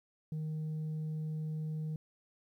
sine tone, 155.56 Hz, D#3, in tune, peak -32 dBFS, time 0.32-1.96 s, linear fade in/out 2 ms, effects tanh soft clip ceiling -34 dBFS + 12-bit

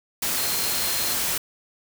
sine tone in noise, 4186 Hz, C8, in tune, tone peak -32 dBFS, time 0.37-1.14 s, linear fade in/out 5 ms, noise white, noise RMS -25 dBFS, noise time 0.22-1.38 s, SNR -10 dB, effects none

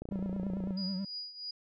click train, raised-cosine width 2 ms, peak -27 dBFS, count 21, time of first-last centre 0.02-0.707 s, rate 29.1 Hz
triangle tone with vibrato, 190.9 Hz, G3, 46 cents flat, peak -31 dBFS, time 0.11-1.05 s, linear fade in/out 5 ms, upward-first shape triangle, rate 9.1 Hz, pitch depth 89 cents each way
sine tone with tremolo, 4900 Hz, D#8, 27 cents flat, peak -36 dBFS, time 0.77-1.51 s, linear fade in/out 5 ms, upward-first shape triangle, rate 3.1 Hz, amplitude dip 80%
effects none

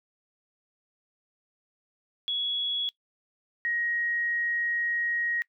sine tone pair in turn, 3361 / 1886.3 Hz, G#7 / A#6, +20 / +20 cents, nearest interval minor seventh, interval 1000 cents, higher first, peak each -26 dBFS, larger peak neither, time 2.28-2.89 / 3.65-5.42 s, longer second, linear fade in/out 0 ms, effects noise-tail reverb RT60 0.1 s tail -22 dB re dry

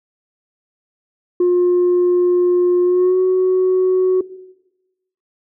sine tone with pitch glide, 356.2 to 371.1 Hz, F4 to F#4, +34 to +5 cents, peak -9 dBFS, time 1.4-4.21 s, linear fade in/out 5 ms, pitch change +71 cents, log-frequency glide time 2.83-3.2 s, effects noise-tail reverb RT60 1.0 s tail -18 dB re dry + tanh soft clip ceiling -9 dBFS

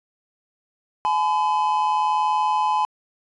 triangle tone pair together, 850 / 1010.8 Hz, G#5 / B5, +40 / +40 cents, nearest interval minor third, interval 300 cents, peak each -19 dBFS, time 1.05-2.85 s, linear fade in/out 0 ms, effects resampled to 22050 Hz

